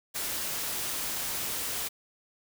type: noise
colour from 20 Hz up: white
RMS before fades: -33 dBFS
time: 0.14-1.89 s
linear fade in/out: 20 ms
effects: none